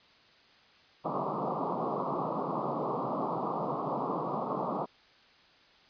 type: band-pass noise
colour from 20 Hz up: white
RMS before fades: -33 dBFS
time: 1.04-4.86 s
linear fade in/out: 20 ms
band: 130 to 1200 Hz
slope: 96 dB/octave
effects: white hiss -60 dBFS RMS until 5.89 s + resampled to 11025 Hz